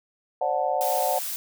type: chord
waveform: sine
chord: D dominant seventh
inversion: third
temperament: just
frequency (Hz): 528.6 / 587.3 / 734.2 / 881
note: C5 / D5 / F#5 / A5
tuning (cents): +18 / 0 / -14 / +2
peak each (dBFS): -29 / -28 / -25 / -30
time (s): 0.41-1.19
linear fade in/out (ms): 5
type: noise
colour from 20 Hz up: blue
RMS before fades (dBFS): -31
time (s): 0.81-1.36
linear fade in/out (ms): 0
effects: none